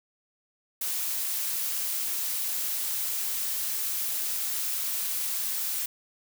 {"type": "noise", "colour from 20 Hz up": "blue", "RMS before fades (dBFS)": -30, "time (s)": [0.81, 5.86], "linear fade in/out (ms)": 5, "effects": []}